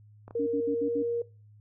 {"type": "clicks", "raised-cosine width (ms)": 1, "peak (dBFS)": -31, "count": 2, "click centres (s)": [0.28, 0.309]}
{"type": "tone with pitch glide", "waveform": "sine", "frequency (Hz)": [466.2, 470.5], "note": ["A#4", "A#4"], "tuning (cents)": [0, 16], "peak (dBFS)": -26, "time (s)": [0.35, 1.22], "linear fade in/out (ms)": 5, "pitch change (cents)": 16, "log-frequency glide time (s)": [0.78, 0.86]}
{"type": "tone bursts", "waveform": "sine", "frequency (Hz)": 286.9, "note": "D4", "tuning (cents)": -40, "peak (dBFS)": -28, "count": 5, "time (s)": [0.39, 1.029], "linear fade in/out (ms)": 10, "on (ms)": 79, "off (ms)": 61}
{"effects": ["noise-tail reverb RT60 0.3 s tail -21 dB re dry", "added 105 Hz sine -52 dBFS peak until 1.6 s"]}